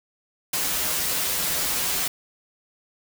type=noise with comb filter; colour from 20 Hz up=white; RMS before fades=-25 dBFS; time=0.53-2.08 s; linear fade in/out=5 ms; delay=8.9 ms; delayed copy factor=-0.65; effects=none